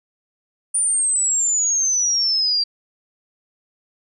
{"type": "exponential sweep", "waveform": "sine", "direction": "down", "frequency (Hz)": [9397, 4699], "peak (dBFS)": -16, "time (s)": [0.74, 2.64], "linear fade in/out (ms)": 10, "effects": []}